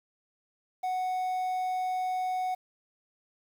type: tone with quantisation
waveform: triangle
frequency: 740 Hz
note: F#5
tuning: in tune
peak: -26 dBFS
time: 0.83-2.55 s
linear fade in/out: 10 ms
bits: 9
effects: none